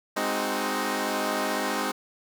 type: chord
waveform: 10% pulse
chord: Ab dominant seventh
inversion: none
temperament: equal with one note detuned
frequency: 207.7 / 261.6 / 311.1 / 373.6 Hz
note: Ab3 / C4 / Eb4 / Gb4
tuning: 0 / 0 / 0 / +17 cents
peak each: -23 / -22 / -23 / -26 dBFS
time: 0.16-1.92 s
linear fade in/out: 10 ms
effects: none